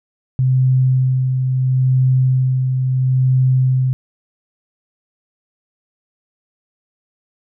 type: tone with tremolo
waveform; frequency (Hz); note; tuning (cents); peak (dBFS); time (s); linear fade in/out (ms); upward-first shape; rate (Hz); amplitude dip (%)
sine; 129.5; C3; -17; -10; 0.39-3.93; 0; sine; 0.74; 40
effects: none